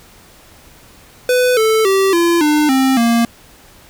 square tone with pitch steps, 499.4 / 439.8 / 387.3 / 341.1 / 300.4 / 264.5 / 233 Hz, B4 / A4 / G4 / F4 / D4 / C4 / A#3, +19 / -1 / -21 / -41 / +39 / +19 / -1 cents, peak -11 dBFS, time 1.29-3.25 s, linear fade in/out 2 ms, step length 280 ms, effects pink hiss -44 dBFS RMS until 3.89 s

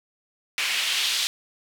white noise with band-pass filter sweep, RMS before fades -25 dBFS, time 0.58-1.27 s, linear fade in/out 0 ms, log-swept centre 2400 to 3700 Hz, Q 1.9, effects none

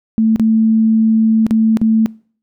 sine tone with dropouts, 221.7 Hz, A3, 13 cents sharp, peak -9 dBFS, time 0.18-2.06 s, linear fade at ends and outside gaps 0 ms, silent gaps 0.36-0.397 / 1.466-1.509 / 1.771-1.815 s, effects noise-tail reverb RT60 0.5 s tail -25 dB re dry

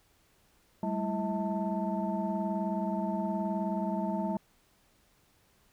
sine tone cluster, 194.6 / 213.6 / 330.5 / 643 / 890 Hz, G3 / G#3 / E4 / E5 / A5, -12 / +49 / +5 / -43 / +20 cents, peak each -32 / -36 / -38 / -36 / -36 dBFS, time 0.83-4.37 s, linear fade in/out 2 ms, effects tanh soft clip ceiling -20 dBFS + pink hiss -67 dBFS RMS until 5.72 s

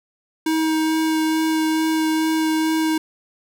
square tone with vibrato, 317.1 Hz, D#4, 33 cents sharp, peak -18 dBFS, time 0.46-2.98 s, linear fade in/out 5 ms, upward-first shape sine, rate 2.3 Hz, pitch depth 9 cents each way, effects none

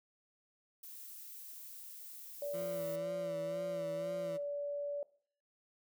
violet noise, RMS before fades -50 dBFS, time 0.83-2.96 s, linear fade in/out 5 ms
sine tone, 576 Hz, D5, 34 cents flat, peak -36 dBFS, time 2.42-5.03 s, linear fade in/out 2 ms
20% pulse tone with vibrato, 168.7 Hz, E3, 40 cents sharp, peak -40 dBFS, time 2.53-4.38 s, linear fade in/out 20 ms, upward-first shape sine, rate 2 Hz, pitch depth 55 cents each way
effects noise-tail reverb RT60 0.5 s tail -20 dB re dry

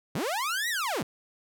sawtooth linear two-way sweep, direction up then down, 107.8 to 1975.5 to 107.8 Hz, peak -24 dBFS, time 0.15-1.03 s, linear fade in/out 5 ms, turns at 0.69 s, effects none

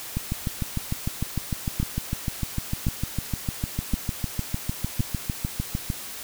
two click trains, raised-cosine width 5 ms, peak -13 / -11 dBFS, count 39 / 4, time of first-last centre 0.17-5.902 / 1.8-5.005 s, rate 6.63 / 0.936 Hz, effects white hiss -37 dBFS RMS until 6.23 s

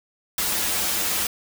white noise with comb filter, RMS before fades -24 dBFS, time 0.38-1.27 s, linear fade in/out 2 ms, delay 7.4 ms, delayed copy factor -0.85, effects none

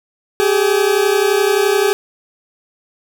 40% pulse tone pair together, 388.9 / 420.5 Hz, G4 / G#4, -14 / +22 cents, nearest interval minor second, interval 136 cents, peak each -14 dBFS, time 0.4-1.93 s, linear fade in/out 0 ms, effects 8-bit

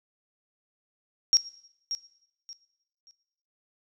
sine tone with echo, 5588 Hz, F8, in tune, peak -16 dBFS, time 1.33-1.37 s, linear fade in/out 0 ms, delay 580 ms, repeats 3, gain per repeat -12 dB, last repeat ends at 3.11 s, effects noise-tail reverb RT60 0.8 s tail -17 dB re dry

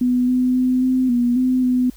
sine tone with pitch steps, 248.6 / 252.5 / 254.2 / 257.3 / 241.9 / 255.4 / 251.1 Hz, B3 / B3 / C4 / C4 / B3 / C4 / B3, +12 / +39 / -50 / -29 / -36 / -42 / +29 cents, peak -14 dBFS, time 0.01-1.9 s, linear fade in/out 5 ms, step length 270 ms, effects added 50 Hz sine -43 dBFS peak until 1.96 s + white hiss -51 dBFS RMS until 1.96 s

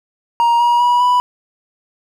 triangle tone with pitch steps, 940 / 955.3 / 970.9 / 986.7 Hz, A#5 / A#5 / B5 / B5, +14 / +42 / -30 / -2 cents, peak -8 dBFS, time 0.4-1.2 s, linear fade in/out 0 ms, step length 200 ms, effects none

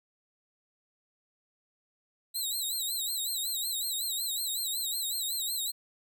15% pulse tone with vibrato, 3951 Hz, B7, in tune, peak -24 dBFS, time 2.34-5.72 s, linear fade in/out 20 ms, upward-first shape sine, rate 5.4 Hz, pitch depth 110 cents each way, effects none

